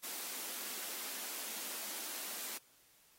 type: high-pass noise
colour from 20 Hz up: white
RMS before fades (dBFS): -43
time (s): 0.03-2.58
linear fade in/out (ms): 10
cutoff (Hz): 200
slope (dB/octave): 96
effects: white hiss -67 dBFS RMS until 3.18 s + AAC 48 kbps